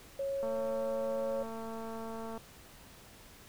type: tone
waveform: sine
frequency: 550 Hz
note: C#5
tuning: 14 cents flat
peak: -32 dBFS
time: 0.19-1.43 s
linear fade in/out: 5 ms
type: click train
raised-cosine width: 1 ms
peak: -30 dBFS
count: 439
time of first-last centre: 0.43-2.377 s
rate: 225 Hz
effects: pink hiss -55 dBFS RMS until 3.48 s